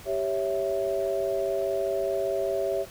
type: chord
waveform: sine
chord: C# diminished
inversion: second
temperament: equal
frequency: 392 / 554.4 / 659.3 Hz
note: G4 / C#5 / E5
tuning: 0 / 0 / 0 cents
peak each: -29 dBFS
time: 0.05-2.86 s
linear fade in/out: 50 ms
effects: pink hiss -47 dBFS RMS until 2.9 s